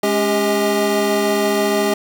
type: tone cluster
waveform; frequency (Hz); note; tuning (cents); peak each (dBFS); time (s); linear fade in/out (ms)
square; 208.9 / 279.9 / 399.7 / 633 / 825; G#3 / C#4 / G4 / D#5 / G#5; +10 / +17 / +34 / +30 / -12; -23 / -26 / -19 / -22 / -27; 0.03-1.94; 5
effects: none